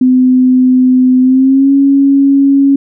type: tone with pitch glide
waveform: sine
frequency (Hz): 255 to 276.5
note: C4 to C#4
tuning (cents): -44 to -4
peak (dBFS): -4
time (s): 0.01-2.76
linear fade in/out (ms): 5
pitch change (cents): +140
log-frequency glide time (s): 1.21-1.72
effects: none